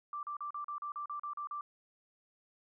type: tone bursts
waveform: sine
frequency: 1174.7 Hz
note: D6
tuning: in tune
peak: -37 dBFS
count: 11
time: 0.13-1.61 s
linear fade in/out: 2 ms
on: 100 ms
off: 38 ms
effects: none